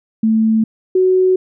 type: tone pair in turn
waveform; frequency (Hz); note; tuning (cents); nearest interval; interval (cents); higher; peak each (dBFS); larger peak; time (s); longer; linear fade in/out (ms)
sine; 221.1 / 371.8; A3 / F#4; +9 / +8; major sixth; 899; second; -10 / -9; second; 0.23-0.64 / 0.95-1.36; neither; 5
effects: none